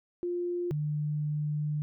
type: tone pair in turn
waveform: sine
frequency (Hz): 351.5 / 149.68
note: F4 / D3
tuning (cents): +11 / +33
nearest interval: octave + minor third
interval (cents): 1478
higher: first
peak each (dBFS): -29 / -28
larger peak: second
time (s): 0.23-0.71 / 0.71-1.82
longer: second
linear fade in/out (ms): 0
effects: none